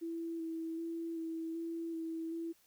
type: tone with vibrato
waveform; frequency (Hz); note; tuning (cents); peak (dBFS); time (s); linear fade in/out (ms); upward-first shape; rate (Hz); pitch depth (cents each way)
sine; 329.2; E4; -2; -37; 0.01-2.53; 20; square; 1.3; 16
effects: white hiss -69 dBFS RMS until 2.66 s